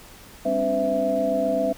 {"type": "tone cluster", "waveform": "sine", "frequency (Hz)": [201.7, 263.5, 291.1, 508, 662], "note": ["G3", "C4", "D4", "B4", "E5"], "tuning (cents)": [50, 12, -15, 49, 7], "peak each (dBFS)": [-31, -28, -31, -27, -22], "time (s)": [0.45, 1.73], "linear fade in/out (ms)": 10, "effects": ["pink hiss -46 dBFS RMS until 1.77 s"]}